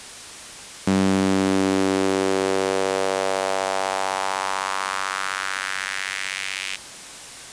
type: tone with high-pass filter sweep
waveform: sawtooth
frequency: 95.9 Hz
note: G2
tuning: 37 cents flat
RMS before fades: -23 dBFS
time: 0.87-6.76 s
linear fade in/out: 5 ms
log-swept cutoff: 200 to 2500 Hz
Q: 2.3
effects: white hiss -38 dBFS RMS until 7.52 s + resampled to 22050 Hz